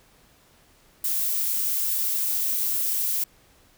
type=noise; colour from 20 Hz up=violet; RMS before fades=-25 dBFS; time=1.04-3.24 s; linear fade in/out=5 ms; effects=pink hiss -58 dBFS RMS until 3.77 s